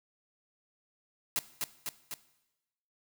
white noise with echo, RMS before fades -30 dBFS, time 1.36-1.39 s, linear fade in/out 0 ms, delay 250 ms, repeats 3, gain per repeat -3 dB, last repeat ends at 2.14 s, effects noise-tail reverb RT60 1.0 s tail -17 dB re dry

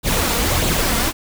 pink noise with flanger, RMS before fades -18 dBFS, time 0.03-1.13 s, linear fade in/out 50 ms, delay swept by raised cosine 0.25 to 4.35 ms, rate 1.6 Hz, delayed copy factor +0.5, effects none

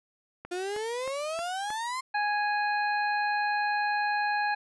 click train, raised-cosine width 0.5 ms, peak -25 dBFS, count 5, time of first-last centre 0.45-1.704 s, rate 3.19 Hz
35% pulse exponential sweep, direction up, 349.5 to 1061 Hz, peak -29 dBFS, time 0.51-2.01 s, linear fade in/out 10 ms
harmonic tone, 830 Hz, G#5, 1 cent flat, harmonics 1 / 2 / 3 / 5, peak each -27 / -30 / -37 / -41 dBFS, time 2.14-4.55 s, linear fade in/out 10 ms
effects resampled to 24000 Hz

